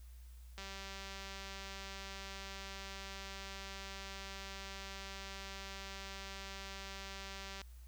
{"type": "click train", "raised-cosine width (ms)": 0.2, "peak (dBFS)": -30, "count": 1373, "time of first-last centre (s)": [0.58, 7.616], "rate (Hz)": 195, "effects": ["added 60 Hz sine -51 dBFS peak until 7.87 s", "white hiss -68 dBFS RMS until 7.87 s"]}